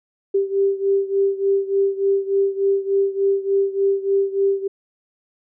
sine beating tone pair, 392.5 / 395.9 Hz, G4 / G4, +2 / +17 cents, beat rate 3.4 Hz, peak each -18 / -21 dBFS, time 0.34-4.68 s, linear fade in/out 10 ms, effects none

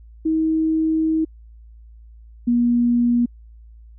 sine tone pair in turn, 318.3 / 239.7 Hz, D#4 / A#3, +39 / +48 cents, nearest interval perfect fourth, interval 491 cents, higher first, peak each -16 / -14 dBFS, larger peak second, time 0.25-1.25 / 2.47-3.26 s, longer first, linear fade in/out 10 ms, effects added 56 Hz sine -41 dBFS peak until 3.98 s

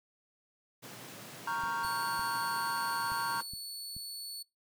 pink high-pass noise, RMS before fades -48 dBFS, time 0.82-3.43 s, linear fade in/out 20 ms, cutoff 110 Hz, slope 96 dB/octave
triangle chord, G half-diminished seventh, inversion first, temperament equal, 932.3 / 1108.7 / 1396.9 / 1568 Hz, Bb5 / Db6 / F6 / G6, 0 / 0 / 0 / 0 cents, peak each -33 / -36 / -38 / -38 dBFS, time 1.47-3.41 s, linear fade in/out 5 ms
clicks, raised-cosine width 5 ms, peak -36 dBFS, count 6, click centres 1.637 / 1.848 / 2.194 / 3.119 / 3.536 / 3.966 s
sawtooth tone, 4435 Hz, C#8, in tune, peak -37 dBFS, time 1.83-4.43 s, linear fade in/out 10 ms
effects noise-tail reverb RT60 0.2 s tail -23 dB re dry

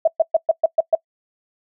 sine tone bursts, 649 Hz, E5, 27 cents flat, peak -10 dBFS, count 7, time 0.05-0.952 s, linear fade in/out 5 ms, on 26 ms, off 120 ms, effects noise-tail reverb RT60 0.1 s tail -23 dB re dry

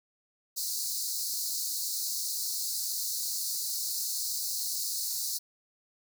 pink high-pass noise, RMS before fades -33 dBFS, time 0.56-5.39 s, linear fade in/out 20 ms, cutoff 4100 Hz, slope 96 dB/octave, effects none

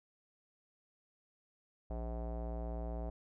square tone with low-pass filter, 58 Hz, A#1, 8 cents flat, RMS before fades -40 dBFS, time 1.9-3.1 s, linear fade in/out 5 ms, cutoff 680 Hz, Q 3.5, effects none

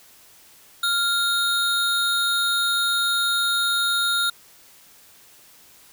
square tone pair together, 1396.9 / 3732 Hz, F6 / A#7, 0 / +1 cents, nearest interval octave + perfect fourth, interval 1701 cents, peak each -23 dBFS, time 0.83-4.3 s, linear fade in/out 5 ms, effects white hiss -51 dBFS RMS until 5.92 s

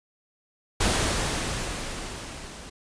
pink noise with level ramp, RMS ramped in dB -22 to -42 dBFS, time 0.8-2.7 s, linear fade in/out 10 ms, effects resampled to 22050 Hz

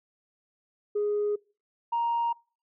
sine tone pair in turn, 415 / 936 Hz, G#4 / A#5, -1 / +7 cents, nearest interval octave + major second, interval 1408 cents, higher second, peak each -23 dBFS, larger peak neither, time 0.95-1.36 / 1.92-2.33 s, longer neither, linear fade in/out 10 ms, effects noise-tail reverb RT60 0.4 s tail -26 dB re dry + tanh soft clip ceiling -21 dBFS

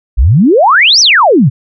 sine exponential two-way sweep, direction up then down, 49 to 6070 to 110.6 Hz, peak -3 dBFS, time 0.17-1.5 s, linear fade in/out 20 ms, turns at 1 s, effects none

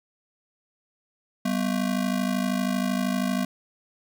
square ring-modulated tone, 220.2 Hz, A3, 2 cents sharp, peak -21 dBFS, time 1.45-3.45 s, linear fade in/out 5 ms, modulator 26.4 Hz, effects none

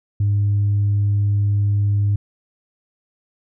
sine tone, 101.9 Hz, G#2, 32 cents flat, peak -13 dBFS, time 0.2-2.16 s, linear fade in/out 5 ms, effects tanh soft clip ceiling -12 dBFS

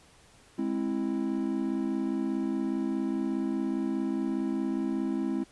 triangle chord, Ab augmented, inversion none, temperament equal with one note detuned, 207.7 / 264.7 / 329.6 Hz, Ab3 / C4 / E4, 0 / +20 / 0 cents, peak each -31 / -29 / -30 dBFS, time 0.58-5.44 s, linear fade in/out 10 ms, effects pink hiss -58 dBFS RMS until 5.51 s + resampled to 24000 Hz

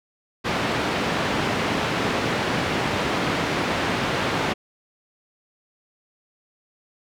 pink band-pass noise, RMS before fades -24 dBFS, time 0.44-4.54 s, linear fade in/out 20 ms, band 140 to 3200 Hz, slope 12 dB/octave, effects none

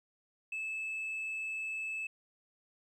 sine tone, 2613 Hz, E7, 16 cents flat, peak -33 dBFS, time 0.52-2.07 s, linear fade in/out 5 ms, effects tanh soft clip ceiling -34 dBFS + 12-bit

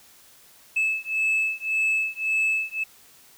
sine beating tone pair, 2609 / 2610.8 Hz, E7 / E7, -18 / -17 cents, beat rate 1.8 Hz, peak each -23 dBFS, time 0.76-2.84 s, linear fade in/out 10 ms, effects tanh soft clip ceiling -18 dBFS + white hiss -53 dBFS RMS until 3.37 s

